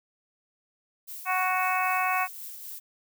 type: noise with tremolo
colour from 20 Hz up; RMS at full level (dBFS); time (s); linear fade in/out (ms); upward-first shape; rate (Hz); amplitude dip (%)
violet; -39; 1.07-2.8; 20; triangle; 3.8; 40
type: harmonic tone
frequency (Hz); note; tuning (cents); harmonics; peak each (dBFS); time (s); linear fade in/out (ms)
370; F#4; 0; 2 / 3 / 4 / 5 / 6 / 7; -28 / -28 / -33 / -36 / -33 / -32; 1.25-2.28; 50
effects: none